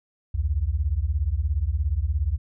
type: beating tone pair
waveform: sine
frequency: 65 / 82 Hz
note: C2 / E2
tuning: -11 / -9 cents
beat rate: 17 Hz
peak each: -24 dBFS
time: 0.34-2.38 s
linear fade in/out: 10 ms
effects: none